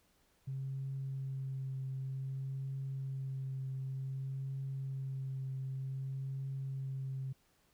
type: tone with vibrato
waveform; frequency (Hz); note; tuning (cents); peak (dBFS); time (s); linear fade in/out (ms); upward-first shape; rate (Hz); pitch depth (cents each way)
sine; 134; C3; +42; -36; 0.47-7.33; 10; triangle; 0.54; 18
effects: tanh soft clip ceiling -32 dBFS + pink hiss -72 dBFS RMS until 7.73 s